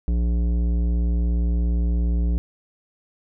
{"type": "tone with tanh clipping", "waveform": "sine", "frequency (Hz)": 58.6, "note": "A#1", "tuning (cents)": 10, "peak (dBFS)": -20, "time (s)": [0.08, 2.38], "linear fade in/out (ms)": 0, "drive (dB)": 13, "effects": []}